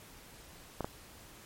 clicks, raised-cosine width 1 ms, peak -20 / -20 dBFS, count 2, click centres 0.807 / 0.845 s, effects pink hiss -54 dBFS RMS until 1.45 s + MP3 64 kbps

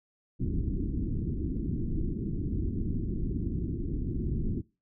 pink low-pass noise, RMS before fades -31 dBFS, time 0.39-4.62 s, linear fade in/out 20 ms, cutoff 350 Hz, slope 48 dB/octave, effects noise-tail reverb RT60 0.3 s tail -24 dB re dry

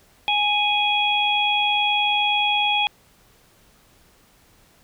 harmonic tone, 830.6 Hz, G#5, in tune, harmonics 1 / 3 / 4, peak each -22 / -22 / -22 dBFS, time 0.28-2.87 s, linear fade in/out 0 ms, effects pink hiss -56 dBFS RMS until 4.83 s

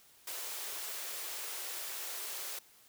white high-pass noise, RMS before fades -41 dBFS, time 0.27-2.59 s, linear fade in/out 5 ms, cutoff 350 Hz, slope 48 dB/octave, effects white hiss -62 dBFS RMS until 2.88 s

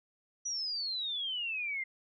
sine exponential sweep, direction down, 5920 to 2068 Hz, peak -33 dBFS, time 0.45-1.84 s, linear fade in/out 10 ms, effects none

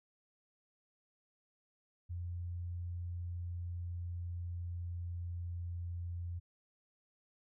sine tone with pitch glide, 87.4 to 86.8 Hz, F2 to F2, +2 to -10 cents, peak -38 dBFS, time 2.09-6.4 s, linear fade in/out 20 ms, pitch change -12 cents, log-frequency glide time 3.08-5.81 s, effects none

